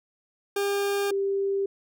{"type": "tone pair in turn", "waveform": ["40% pulse", "sine"], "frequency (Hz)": [401.5, 394.1], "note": ["G4", "G4"], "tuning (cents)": [41, 9], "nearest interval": "unison", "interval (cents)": 32, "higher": "first", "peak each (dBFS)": -23, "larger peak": "neither", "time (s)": [[0.56, 1.11], [1.11, 1.66]], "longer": "neither", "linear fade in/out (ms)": 5, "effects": []}